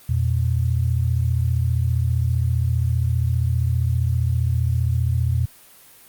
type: tone pair together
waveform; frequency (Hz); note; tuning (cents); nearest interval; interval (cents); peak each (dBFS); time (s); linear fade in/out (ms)
sine; 84.78 / 119.9; E2 / A#2; +49 / +49; tritone; 600; -20; 0.09-5.46; 5
effects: white hiss -48 dBFS RMS until 6.08 s + Opus 32 kbps